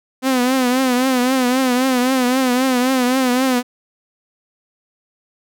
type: tone with vibrato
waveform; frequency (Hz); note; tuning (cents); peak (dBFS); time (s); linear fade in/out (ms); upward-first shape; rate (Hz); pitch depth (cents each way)
sawtooth; 255.1; C4; -44; -10; 0.22-3.63; 50; triangle; 3.8; 88
effects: none